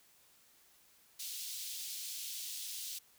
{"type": "high-pass noise", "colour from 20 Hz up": "pink", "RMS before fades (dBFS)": -43, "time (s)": [1.19, 2.99], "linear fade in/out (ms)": 10, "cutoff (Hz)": 3400, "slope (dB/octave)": 24, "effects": ["white hiss -66 dBFS RMS until 3.18 s"]}